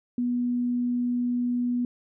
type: tone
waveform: sine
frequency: 244.1 Hz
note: B3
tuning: 20 cents flat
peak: -23 dBFS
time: 0.18-1.85 s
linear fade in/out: 2 ms
effects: none